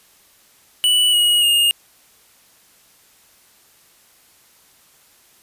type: tone with pitch steps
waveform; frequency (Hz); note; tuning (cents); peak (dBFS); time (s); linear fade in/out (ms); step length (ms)
square; 2960 / 2899 / 2839; F#7 / F#7 / F7; 0 / -36 / +28; -13; 0.84-1.71; 0; 290
effects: white hiss -53 dBFS RMS until 5.42 s + resampled to 32000 Hz